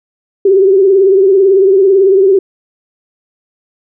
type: tone with vibrato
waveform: sine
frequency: 386.8 Hz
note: G4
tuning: 23 cents flat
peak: -4 dBFS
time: 0.45-2.39 s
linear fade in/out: 5 ms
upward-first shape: triangle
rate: 18 Hz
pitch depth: 89 cents each way
effects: none